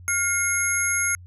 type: tone cluster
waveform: sine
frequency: 1414 / 2150 / 6510 / 11120 Hz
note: F6 / C7 / G#8 / F9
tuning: +21 / +47 / -36 / -9 cents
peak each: -26 dBFS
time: 0.08-1.15 s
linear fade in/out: 0 ms
effects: added 89 Hz sine -41 dBFS peak until 1.26 s